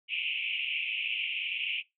white band-pass noise, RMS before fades -33 dBFS, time 0.08-1.83 s, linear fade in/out 50 ms, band 2300 to 3000 Hz, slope 96 dB/octave, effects noise-tail reverb RT60 0.2 s tail -21 dB re dry

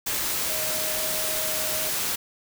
sine tone in noise, 626 Hz, D#5, 10 cents sharp, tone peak -34 dBFS, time 0.49-1.9 s, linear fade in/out 10 ms, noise white, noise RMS -27 dBFS, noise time 0.06-2.16 s, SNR -10 dB, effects none

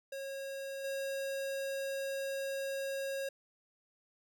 square tone with level steps, 545 Hz, C#5, 29 cents flat, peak -40 / -36 dBFS, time 0.12-3.29 s, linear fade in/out 5 ms, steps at 0.84 s, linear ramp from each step 5 ms, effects none

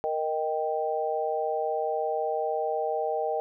sine chord, Eb major, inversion second, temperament equal, 466.2 / 622.3 / 784 Hz, Bb4 / Eb5 / G5, 0 / 0 / 0 cents, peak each -30 dBFS, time 0.04-3.4 s, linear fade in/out 0 ms, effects none

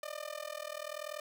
sawtooth tone with amplitude modulation, 602 Hz, D5, 43 cents sharp, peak -32 dBFS, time 0.03-1.2 s, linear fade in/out 2 ms, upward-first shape sine, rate 40.6 Hz, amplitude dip 95%, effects none

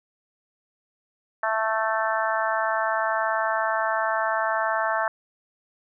harmonic tone, 220.7 Hz, A3, 5 cents sharp, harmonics 3 / 4 / 5 / 6 / 7 / 8, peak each -27 / -28 / -29 / -30 / -30 / -31 dBFS, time 1.43-5.08 s, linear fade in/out 2 ms, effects none

